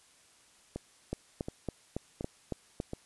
two click trains, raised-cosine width 2 ms, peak -20 / -23 dBFS, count 7 / 4, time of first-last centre 1.13-2.801 / 0.76-2.934 s, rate 3.59 / 1.38 Hz, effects white hiss -62 dBFS RMS until 3.05 s + resampled to 24000 Hz

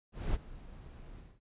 brown noise with ADSR envelope, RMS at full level -31 dBFS, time 0.12-1.4 s, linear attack 220 ms, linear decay 34 ms, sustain -18 dB, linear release 210 ms, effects resampled to 8000 Hz

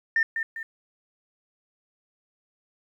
sine tone with echo, 1807 Hz, A6, 46 cents sharp, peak -18 dBFS, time 0.16-0.23 s, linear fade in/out 2 ms, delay 200 ms, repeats 2, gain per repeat -7 dB, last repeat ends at 0.63 s, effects tanh soft clip ceiling -14 dBFS + 10-bit

